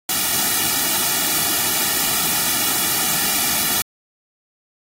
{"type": "noise with comb filter", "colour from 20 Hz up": "white", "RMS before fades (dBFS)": -19, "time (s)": [0.09, 3.82], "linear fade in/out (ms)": 2, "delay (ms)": 1.9, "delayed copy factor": -0.9, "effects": ["AAC 48 kbps"]}